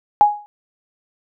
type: tone with exponential decay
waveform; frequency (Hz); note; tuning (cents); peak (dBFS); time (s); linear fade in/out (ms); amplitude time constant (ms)
sine; 831; G#5; +1; -4; 0.21-0.46; 0; 54
effects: none